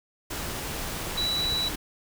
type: tone in noise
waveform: sine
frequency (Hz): 3933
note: B7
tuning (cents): -8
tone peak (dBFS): -25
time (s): 1.17-1.69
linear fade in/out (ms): 10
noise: pink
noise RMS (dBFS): -33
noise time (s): 0.3-1.76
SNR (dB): +5
effects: none